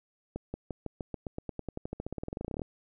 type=accelerating click train; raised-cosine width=2 ms; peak=-22 dBFS; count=30; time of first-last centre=0.36-2.618 s; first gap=180 ms; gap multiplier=0.93; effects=none